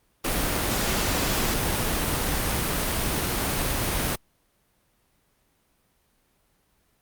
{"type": "noise", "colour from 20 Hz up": "pink", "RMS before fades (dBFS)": -25, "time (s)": [0.24, 4.16], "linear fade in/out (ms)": 10, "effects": ["pink hiss -67 dBFS RMS until 7.01 s", "Opus 32 kbps"]}